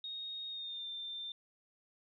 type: tone with pitch glide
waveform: sine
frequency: 3729 to 3581 Hz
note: A#7 to A7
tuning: 0 to +30 cents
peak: -40 dBFS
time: 0.04-1.32 s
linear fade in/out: 2 ms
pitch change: -70 cents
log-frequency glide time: 0.49-0.87 s
effects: none